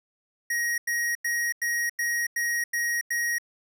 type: tone bursts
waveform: square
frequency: 1888 Hz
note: A#6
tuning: 22 cents sharp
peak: -25 dBFS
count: 8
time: 0.5-3.384 s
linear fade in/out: 5 ms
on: 280 ms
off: 92 ms
effects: none